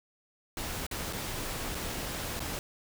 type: noise with dropouts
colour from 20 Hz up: pink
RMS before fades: -36 dBFS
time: 0.57-2.59 s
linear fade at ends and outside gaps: 1 ms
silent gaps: 0.866-0.912 / 1.127-1.132 / 1.747-1.751 / 2.394-2.403 s
effects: none